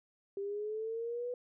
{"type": "linear sweep", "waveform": "sine", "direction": "up", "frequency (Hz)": [393.3, 495.5], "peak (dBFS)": -35, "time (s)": [0.37, 1.34], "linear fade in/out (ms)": 2, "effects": []}